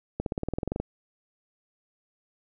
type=accelerating click train; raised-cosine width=2 ms; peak=-15 dBFS; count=13; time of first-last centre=0.2-0.8 s; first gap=62 ms; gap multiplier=0.96; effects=none